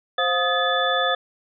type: tone cluster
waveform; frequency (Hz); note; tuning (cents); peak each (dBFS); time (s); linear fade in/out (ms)
sine; 524 / 711 / 1253 / 1721 / 3492; C5 / F5 / D#6 / A6 / A7; +2 / +31 / +12 / -39 / -14; -25; 0.18-1.15; 5
effects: none